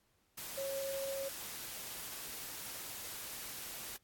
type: tone in noise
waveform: sine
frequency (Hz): 547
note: C#5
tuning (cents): -23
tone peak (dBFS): -37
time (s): 0.57-1.29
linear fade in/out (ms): 10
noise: white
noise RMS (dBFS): -45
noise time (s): 0.37-3.97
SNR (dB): +5
effects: pink hiss -75 dBFS RMS until 4.03 s + AAC 64 kbps